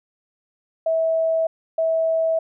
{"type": "tone pair in turn", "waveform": "sine", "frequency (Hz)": [650, 650], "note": ["E5", "E5"], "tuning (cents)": [-24, -24], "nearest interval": "unison", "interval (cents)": 0, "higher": "neither", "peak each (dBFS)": -17, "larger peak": "neither", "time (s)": [[0.86, 1.47], [1.78, 2.39]], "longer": "neither", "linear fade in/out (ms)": 5, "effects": []}